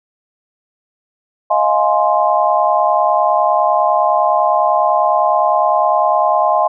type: chord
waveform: sine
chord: F minor seventh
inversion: third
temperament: just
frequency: 628.6 / 698.5 / 838.1 / 1047.7 Hz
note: Eb5 / F5 / Ab5 / C6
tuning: +18 / 0 / +16 / +2 cents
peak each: -16 dBFS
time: 1.5-6.68 s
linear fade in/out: 10 ms
effects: none